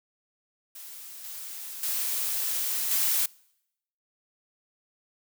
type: noise with level steps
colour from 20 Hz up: blue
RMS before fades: -43 / -39 / -29 / -25 dBFS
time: 0.75-3.26 s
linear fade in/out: 5 ms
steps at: 1.24 / 1.83 / 2.91 s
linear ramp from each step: 2 ms
effects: noise-tail reverb RT60 0.8 s tail -25 dB re dry